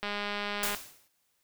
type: click train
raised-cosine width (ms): 0.3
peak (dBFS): -18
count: 148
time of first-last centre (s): 0.03-0.747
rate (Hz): 205
type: noise with exponential decay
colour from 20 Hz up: white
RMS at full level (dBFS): -29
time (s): 0.63-1.08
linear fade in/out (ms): 2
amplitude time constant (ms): 96
effects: white hiss -74 dBFS RMS until 1.43 s